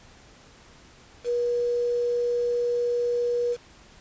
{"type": "tone with quantisation", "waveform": "sine", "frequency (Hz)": 481.5, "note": "B4", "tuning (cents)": -44, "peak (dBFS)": -22, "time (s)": [1.24, 3.57], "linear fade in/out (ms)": 50, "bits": 7, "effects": ["pink hiss -52 dBFS RMS until 4 s", "resampled to 16000 Hz"]}